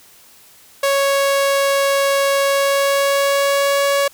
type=tone with pitch glide; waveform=sawtooth; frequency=554.4 to 560.8 Hz; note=C#5 to C#5; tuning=0 to +20 cents; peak=-10 dBFS; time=0.83-4.08 s; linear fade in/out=5 ms; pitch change=+20 cents; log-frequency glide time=2.41-3.85 s; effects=white hiss -47 dBFS RMS until 4.13 s